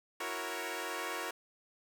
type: chord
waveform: 10% pulse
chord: F# dominant seventh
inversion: third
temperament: equal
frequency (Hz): 329.6 / 370 / 466.2 / 554.4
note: E4 / F#4 / A#4 / C#5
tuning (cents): 0 / 0 / 0 / 0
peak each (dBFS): -35 / -34 / -33 / -35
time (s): 0.2-1.31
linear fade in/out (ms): 5
effects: none